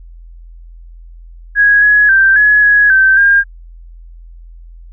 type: tone with pitch steps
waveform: sine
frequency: 1657 / 1680 / 1569 / 1689 / 1670 / 1551 / 1610 Hz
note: G#6 / G#6 / G6 / G#6 / G#6 / G6 / G6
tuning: -4 / +19 / +1 / +29 / +9 / -19 / +46 cents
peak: -5 dBFS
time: 1.55-3.44 s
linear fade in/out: 50 ms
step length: 270 ms
effects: added 42 Hz sine -32 dBFS peak until 4.92 s